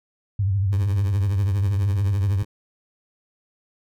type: tone with vibrato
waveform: sine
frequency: 98 Hz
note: G2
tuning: in tune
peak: -18 dBFS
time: 0.39-2.43 s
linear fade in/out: 5 ms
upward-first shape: sine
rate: 13 Hz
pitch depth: 94 cents each way
type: tone with tremolo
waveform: 15% pulse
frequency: 102.7 Hz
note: G#2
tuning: 19 cents flat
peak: -25 dBFS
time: 0.72-2.45 s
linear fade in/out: 5 ms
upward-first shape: triangle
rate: 12 Hz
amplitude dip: 75%
effects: none